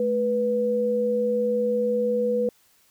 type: tone pair together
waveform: sine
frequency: 216.6 / 490.8 Hz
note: A3 / B4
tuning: -27 / -11 cents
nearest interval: octave + major second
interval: 1416 cents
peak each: -28 / -21 dBFS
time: 0-2.49 s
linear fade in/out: 2 ms
effects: white hiss -61 dBFS RMS until 2.9 s